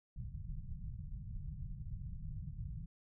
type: low-pass noise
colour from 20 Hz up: pink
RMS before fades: -44 dBFS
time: 0.16-2.86 s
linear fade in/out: 10 ms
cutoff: 170 Hz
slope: 48 dB/octave
effects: none